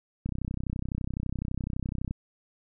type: click train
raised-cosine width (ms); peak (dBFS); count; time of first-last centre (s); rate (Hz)
5; -19; 60; 0.26-2.11; 31.9
effects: none